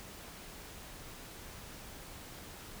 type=silence; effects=pink hiss -49 dBFS RMS until 2.8 s